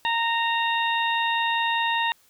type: harmonic tone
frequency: 925 Hz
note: A#5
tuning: 14 cents flat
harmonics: 1 / 2 / 3 / 4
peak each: -24 / -27 / -29 / -30 dBFS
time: 0.05-2.12 s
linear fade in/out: 0 ms
effects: white hiss -60 dBFS RMS until 2.29 s

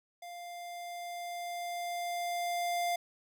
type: tone with level ramp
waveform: square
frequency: 698.5 Hz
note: F5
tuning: in tune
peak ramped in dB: -44 to -30 dBFS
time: 0.22-2.96 s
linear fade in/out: 5 ms
effects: none

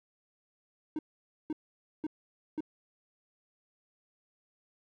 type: tone bursts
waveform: triangle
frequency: 309.2 Hz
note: D#4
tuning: 11 cents flat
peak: -29 dBFS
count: 4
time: 0.96-2.606 s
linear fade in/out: 2 ms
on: 29 ms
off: 510 ms
effects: none

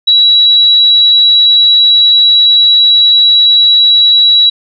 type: tone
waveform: sine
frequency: 3903 Hz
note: B7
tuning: 21 cents flat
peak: -3 dBFS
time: 0.07-4.5 s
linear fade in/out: 10 ms
effects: none

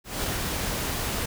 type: noise with ADSR envelope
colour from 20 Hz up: pink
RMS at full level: -27 dBFS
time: 0.04-1.26 s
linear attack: 200 ms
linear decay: 3 ms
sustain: -2 dB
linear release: 8 ms
effects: none

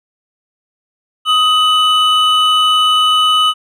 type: tone pair together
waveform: triangle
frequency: 1254.7 / 2982 Hz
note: D#6 / F#7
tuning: +14 / +13 cents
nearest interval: octave + minor third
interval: 1499 cents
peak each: -10 dBFS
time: 1.25-3.54 s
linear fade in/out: 50 ms
effects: none

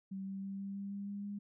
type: tone with pitch steps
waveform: sine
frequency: 192.8 / 194.25 / 195.72 / 197.19 / 198.68 / 200.2 / 201.7 / 203.2 Hz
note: G3 / G3 / G3 / G3 / G3 / G3 / G3 / G#3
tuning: -28 / -16 / -2 / +10 / +24 / +37 / +50 / -38 cents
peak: -39 dBFS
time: 0.11-1.39 s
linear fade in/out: 10 ms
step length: 160 ms
effects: none

